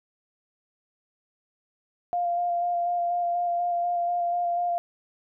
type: tone with vibrato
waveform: sine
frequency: 698.5 Hz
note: F5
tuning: in tune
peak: -23 dBFS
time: 2.13-4.78 s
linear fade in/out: 0 ms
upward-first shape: square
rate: 4.1 Hz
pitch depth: 13 cents each way
effects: none